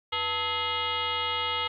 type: tone with frequency modulation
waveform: sine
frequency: 2093 Hz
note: C7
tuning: in tune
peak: -26 dBFS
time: 0.12-1.68 s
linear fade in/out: 10 ms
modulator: 401 Hz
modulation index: 3.6
effects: 11-bit